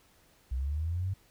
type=linear sweep; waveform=sine; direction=up; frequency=61 to 98 Hz; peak=-29 dBFS; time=0.51-1.14 s; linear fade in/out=10 ms; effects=pink hiss -64 dBFS RMS until 1.3 s